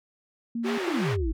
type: tone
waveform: sine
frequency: 233 Hz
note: A#3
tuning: 1 cent flat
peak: -27 dBFS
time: 0.55-0.78 s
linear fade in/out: 5 ms
type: band-pass noise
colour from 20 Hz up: white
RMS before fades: -34 dBFS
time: 0.63-1.17 s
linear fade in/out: 50 ms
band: 490 to 2000 Hz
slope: 12 dB/octave
type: tone with vibrato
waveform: sine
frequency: 362.1 Hz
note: F#4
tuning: 37 cents flat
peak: -29 dBFS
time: 0.64-1.32 s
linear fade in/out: 10 ms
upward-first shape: sine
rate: 2.6 Hz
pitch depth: 220 cents each way
type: exponential sweep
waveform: sine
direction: down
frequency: 398.3 to 43.65 Hz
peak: -25 dBFS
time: 0.87-1.33 s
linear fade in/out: 10 ms
effects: none